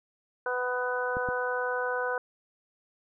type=harmonic tone; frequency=249.2 Hz; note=B3; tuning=16 cents sharp; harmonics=2 / 3 / 4 / 5 / 6; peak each=-31 / -37 / -35 / -39 / -32 dBFS; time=0.46-2.18 s; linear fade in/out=2 ms
type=clicks; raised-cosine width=3 ms; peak=-24 dBFS; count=2; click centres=1.169 / 1.288 s
effects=none